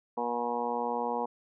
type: harmonic tone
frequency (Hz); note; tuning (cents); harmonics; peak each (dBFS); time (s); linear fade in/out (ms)
120; B2; -49; 2 / 3 / 4 / 5 / 6 / 7 / 8 / 9; -38 / -45 / -34 / -45 / -37 / -35 / -35 / -43; 0.17-1.26; 10
effects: none